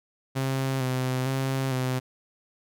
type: tone with vibrato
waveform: sawtooth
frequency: 131.1 Hz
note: C3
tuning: 4 cents sharp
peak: -21 dBFS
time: 0.35-2 s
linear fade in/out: 20 ms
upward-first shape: square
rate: 1.1 Hz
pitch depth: 32 cents each way
effects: none